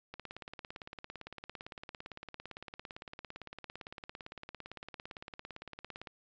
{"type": "click train", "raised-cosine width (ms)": 0.3, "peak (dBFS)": -28, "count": 106, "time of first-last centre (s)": [0.14, 6.072], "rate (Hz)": 17.7, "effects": ["resampled to 16000 Hz"]}